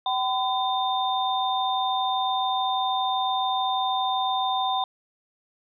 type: tone cluster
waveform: sine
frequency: 764 / 1011 / 3623 Hz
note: G5 / B5 / A7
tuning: -45 / +40 / +50 cents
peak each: -25 / -27 / -29 dBFS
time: 0.06-4.84 s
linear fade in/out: 2 ms
effects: none